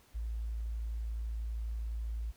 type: tone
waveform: sine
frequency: 56 Hz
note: A1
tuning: 31 cents sharp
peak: -34 dBFS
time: 0.14-2.32 s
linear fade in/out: 20 ms
effects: pink hiss -64 dBFS RMS until 2.36 s